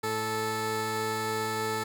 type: tone pair together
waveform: 15% pulse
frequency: 110.22 / 437.7 Hz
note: A2 / A4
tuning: +3 / -9 cents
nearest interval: 2 octaves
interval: 2388 cents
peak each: -30 / -23 dBFS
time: 0.03-1.84 s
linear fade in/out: 10 ms
effects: none